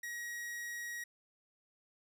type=tone; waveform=45% pulse; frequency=1900 Hz; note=A#6; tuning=33 cents sharp; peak=-40 dBFS; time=0.03-1.04 s; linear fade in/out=5 ms; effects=none